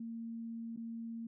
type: tone with dropouts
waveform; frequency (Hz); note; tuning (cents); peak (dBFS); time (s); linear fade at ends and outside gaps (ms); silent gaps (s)
sine; 229.2; A#3; -29; -40; 0-1.27; 5; 0.763-0.772
effects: none